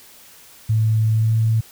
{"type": "tone with pitch glide", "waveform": "sine", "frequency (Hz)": [110, 111.73], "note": ["A2", "A2"], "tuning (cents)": [0, 27], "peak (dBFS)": -14, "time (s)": [0.69, 1.61], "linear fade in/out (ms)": 10, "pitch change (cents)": 27, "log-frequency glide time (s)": [1.12, 1.32], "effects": ["white hiss -46 dBFS RMS until 1.71 s"]}